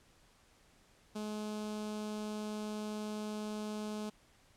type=tone with notch filter; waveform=sawtooth; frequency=212.2 Hz; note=G#3; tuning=38 cents sharp; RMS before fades=-40 dBFS; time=1.15-4.1 s; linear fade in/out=10 ms; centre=1900 Hz; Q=1.4; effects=pink hiss -66 dBFS RMS until 4.56 s + low-pass 10000 Hz 12 dB/octave